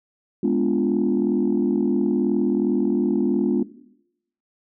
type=chord; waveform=sine; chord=G# diminished seventh; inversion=none; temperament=equal with one note detuned; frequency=207.7 / 246.9 / 289.8 / 349.2 Hz; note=G#3 / B3 / D4 / F4; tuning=0 / 0 / -23 / 0 cents; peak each=-22 dBFS; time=0.43-3.63 s; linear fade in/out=5 ms; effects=noise-tail reverb RT60 0.8 s tail -17 dB re dry + tanh soft clip ceiling -11 dBFS